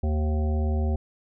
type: harmonic tone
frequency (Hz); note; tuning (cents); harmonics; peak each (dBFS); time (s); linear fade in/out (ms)
76.5; D#2; -29; 1 / 3 / 5 / 7 / 9 / 10; -22 / -32 / -36 / -39 / -41 / -42; 0.03-0.96; 5
effects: none